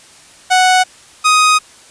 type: tone pair in turn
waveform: sawtooth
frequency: 740 / 1250 Hz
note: F#5 / D#6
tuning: 0 / +8 cents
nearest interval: major sixth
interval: 908 cents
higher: second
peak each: -4 dBFS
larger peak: neither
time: 0.5-0.84 / 1.24-1.59 s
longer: second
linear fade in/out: 20 ms
effects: white hiss -42 dBFS RMS until 1.9 s + resampled to 22050 Hz